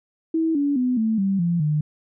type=tone with pitch steps; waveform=sine; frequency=323.8 / 285.2 / 251.1 / 221.2 / 194.77 / 171.53 / 151.06 Hz; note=E4 / C#4 / B3 / A3 / G3 / F3 / D3; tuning=-31 / +49 / +29 / +9 / -11 / -31 / +49 cents; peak=-18 dBFS; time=0.34-1.81 s; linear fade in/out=5 ms; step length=210 ms; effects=none